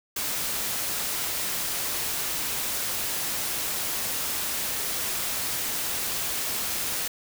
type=noise; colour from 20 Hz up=white; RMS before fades=-29 dBFS; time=0.16-7.08 s; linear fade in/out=5 ms; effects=none